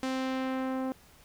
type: tone with low-pass filter sweep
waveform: sawtooth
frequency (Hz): 261.6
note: C4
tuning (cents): 0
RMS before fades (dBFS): -32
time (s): 0.03-0.92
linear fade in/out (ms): 0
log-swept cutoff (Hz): 7400 to 930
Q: 0.76
effects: pink hiss -58 dBFS RMS until 1.24 s